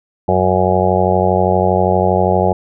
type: harmonic tone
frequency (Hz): 92.5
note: F#2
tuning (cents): 0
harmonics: 1 / 2 / 4 / 5 / 6 / 7 / 8 / 9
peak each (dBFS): -19 / -19 / -19 / -19 / -19 / -19 / -19 / -19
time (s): 0.28-2.53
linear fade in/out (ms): 5
effects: none